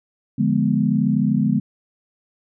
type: chord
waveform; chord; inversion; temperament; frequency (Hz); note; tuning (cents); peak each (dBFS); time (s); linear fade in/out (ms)
sine; D diminished seventh; none; equal; 146.83 / 174.61 / 207.7 / 246.9; D3 / F3 / Ab3 / Cb4; 0 / 0 / 0 / 0; -22 / -24 / -19 / -21; 0.38-1.6; 10
effects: none